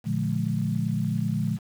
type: chord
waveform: sine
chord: Bb dominant seventh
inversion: none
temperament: equal with one note detuned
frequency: 116.54 / 146.83 / 174.61 / 211.9 Hz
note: Bb2 / D3 / F3 / Ab3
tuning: 0 / 0 / 0 / +35 cents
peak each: -29 dBFS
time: 0.04-1.59 s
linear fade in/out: 50 ms
effects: 8-bit